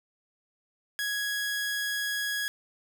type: tone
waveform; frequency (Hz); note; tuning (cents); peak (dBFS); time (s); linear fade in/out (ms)
sawtooth; 1664; G#6; +3; -25; 0.99-2.48; 0
effects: none